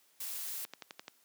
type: noise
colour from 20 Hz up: blue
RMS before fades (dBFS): -40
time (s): 0.2-0.65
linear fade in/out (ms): 5
type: click train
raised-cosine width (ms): 0.2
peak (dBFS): -26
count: 6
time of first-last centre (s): 0.65-1.081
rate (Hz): 11.6
effects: white hiss -68 dBFS RMS until 1.24 s + high-pass 200 Hz 12 dB/octave